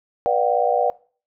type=tone cluster; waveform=sine; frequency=487 / 591 / 714 / 772 Hz; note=B4 / D5 / F5 / G5; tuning=-24 / +11 / +38 / -27 cents; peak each=-22 dBFS; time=0.26-0.9 s; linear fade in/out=0 ms; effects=noise-tail reverb RT60 0.4 s tail -21 dB re dry